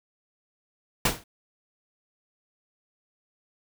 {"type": "noise with exponential decay", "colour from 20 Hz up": "pink", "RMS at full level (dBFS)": -18, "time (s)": [1.05, 1.24], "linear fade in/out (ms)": 5, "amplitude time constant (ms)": 41, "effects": []}